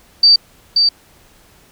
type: tone with echo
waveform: sine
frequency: 4631 Hz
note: D8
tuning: 25 cents flat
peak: -5 dBFS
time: 0.23-0.36 s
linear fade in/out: 5 ms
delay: 530 ms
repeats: 1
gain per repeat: -4 dB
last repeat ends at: 0.89 s
effects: pink hiss -49 dBFS RMS until 1.71 s